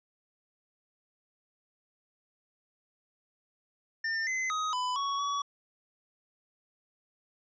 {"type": "tone with pitch steps", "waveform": "square", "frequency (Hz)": [1802, 2047, 1260, 1000, 1117, 1133], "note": ["A6", "C7", "D#6", "B5", "C#6", "C#6"], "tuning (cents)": [41, -38, 21, 21, 13, 37], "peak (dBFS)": -30, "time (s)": [4.04, 5.42], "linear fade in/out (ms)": 5, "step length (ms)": 230, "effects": ["resampled to 16000 Hz"]}